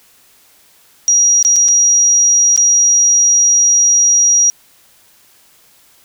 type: tone with dropouts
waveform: sine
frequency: 5740 Hz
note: F8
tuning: 47 cents sharp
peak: -7 dBFS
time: 1.08-4.5 s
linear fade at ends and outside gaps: 0 ms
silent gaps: 1.427-1.449 / 1.56-1.564 / 1.682-1.686 / 2.562-2.576 s
effects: white hiss -49 dBFS RMS until 6.04 s